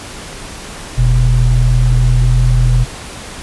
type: tone pair together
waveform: sine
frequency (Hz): 43.03 / 123.47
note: F1 / B2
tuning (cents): -25 / 0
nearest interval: octave + tritone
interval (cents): 1825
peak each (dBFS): -10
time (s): 0.97-2.85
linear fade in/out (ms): 20
effects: pink hiss -29 dBFS RMS until 3.42 s + resampled to 24000 Hz